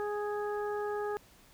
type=harmonic tone; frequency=415.3 Hz; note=G#4; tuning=in tune; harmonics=1 / 2 / 3 / 4; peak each=-33 / -39 / -43 / -45 dBFS; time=0-1.17 s; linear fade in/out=0 ms; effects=pink hiss -60 dBFS RMS until 1.53 s